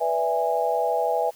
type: chord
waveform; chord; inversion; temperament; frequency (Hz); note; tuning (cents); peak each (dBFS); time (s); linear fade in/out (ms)
sine; E dominant seventh; second; equal with one note detuned; 493.9 / 587.3 / 659.3 / 823; B4 / D5 / E5 / G#5; 0 / 0 / 0 / -16; -26 / -30 / -25 / -25; 0-1.31; 20
effects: white hiss -52 dBFS RMS until 1.35 s